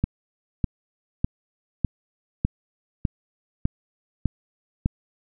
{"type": "click train", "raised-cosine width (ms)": 5, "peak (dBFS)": -8, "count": 9, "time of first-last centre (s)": [0.04, 4.859], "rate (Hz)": 1.66, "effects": []}